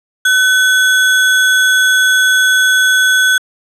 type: tone with sample-and-hold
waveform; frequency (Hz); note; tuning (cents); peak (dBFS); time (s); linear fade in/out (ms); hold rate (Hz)
sine; 1512; F#6; +37; -7; 0.25-3.38; 5; 4900
effects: low-pass 10000 Hz 12 dB/octave